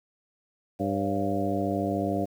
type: harmonic tone with a mistuned harmonic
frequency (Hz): 99.1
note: G2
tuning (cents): +19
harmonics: 1 / 2 / 3 / 4 / 5 / 6 / 7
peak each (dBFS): -34 / -31 / -30 / -35 / -36 / -33 / -32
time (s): 0.79-2.26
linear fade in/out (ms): 20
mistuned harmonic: 6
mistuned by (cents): -75
effects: 9-bit